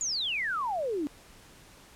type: exponential sweep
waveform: sine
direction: down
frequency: 7140 to 276.5 Hz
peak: -28 dBFS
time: 0.01-1.07 s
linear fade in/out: 0 ms
effects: pink hiss -54 dBFS RMS until 1.95 s + low-pass 12000 Hz 12 dB/octave